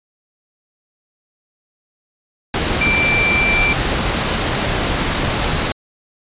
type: tone in noise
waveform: sine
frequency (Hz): 2349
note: D7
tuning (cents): 0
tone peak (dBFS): -14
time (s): 2.81-3.73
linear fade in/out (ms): 2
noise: pink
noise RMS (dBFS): -18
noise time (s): 2.54-5.72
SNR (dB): +1
effects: resampled to 8000 Hz